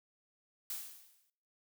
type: noise with exponential decay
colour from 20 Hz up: blue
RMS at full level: -38 dBFS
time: 0.7-1.3 s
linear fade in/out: 2 ms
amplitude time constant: 130 ms
effects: noise-tail reverb RT60 0.7 s tail -23 dB re dry